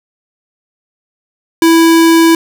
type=tone; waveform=square; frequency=329.6 Hz; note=E4; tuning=in tune; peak=-5 dBFS; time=1.62-2.35 s; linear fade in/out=2 ms; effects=none